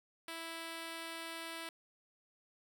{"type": "tone", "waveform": "5% pulse", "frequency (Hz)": 329.6, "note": "E4", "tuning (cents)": 0, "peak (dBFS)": -31, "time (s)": [0.28, 1.69], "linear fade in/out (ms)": 2, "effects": []}